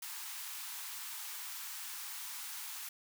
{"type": "high-pass noise", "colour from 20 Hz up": "white", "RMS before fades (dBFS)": -44, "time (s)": [0.02, 2.89], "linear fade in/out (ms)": 5, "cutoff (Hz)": 800, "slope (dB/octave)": 96, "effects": []}